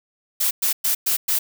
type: noise bursts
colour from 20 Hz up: blue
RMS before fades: -20 dBFS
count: 5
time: 0.4-1.39 s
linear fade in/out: 10 ms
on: 110 ms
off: 110 ms
effects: none